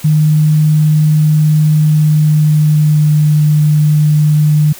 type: tone with pitch glide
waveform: sine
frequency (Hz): 153.1 to 150.91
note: D#3 to D3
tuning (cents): -28 to +47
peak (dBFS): -6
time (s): 0.04-4.73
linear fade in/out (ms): 10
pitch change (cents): -25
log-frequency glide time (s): 1.84-3.33
effects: white hiss -33 dBFS RMS until 4.79 s